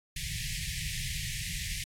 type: band-stop noise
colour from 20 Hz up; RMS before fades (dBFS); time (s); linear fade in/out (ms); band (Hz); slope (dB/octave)
pink; -35; 0.16-1.84; 5; 170 to 1800; 96
effects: low-pass 11000 Hz 12 dB/octave + AAC 64 kbps